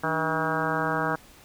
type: harmonic tone with a mistuned harmonic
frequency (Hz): 160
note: D#3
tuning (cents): +49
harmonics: 1 / 2 / 3 / 4 / 5 / 6 / 7 / 8 / 9 / 10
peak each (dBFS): -33 / -33 / -33 / -33 / -33 / -33 / -33 / -33 / -33 / -33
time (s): 0.03-1.16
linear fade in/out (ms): 10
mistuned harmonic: 2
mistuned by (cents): -99
effects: pink hiss -52 dBFS RMS until 1.44 s